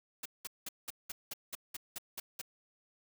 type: noise bursts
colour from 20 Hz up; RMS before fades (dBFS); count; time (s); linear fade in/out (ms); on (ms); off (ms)
white; -41; 11; 0.23-2.416; 5; 26; 190
effects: none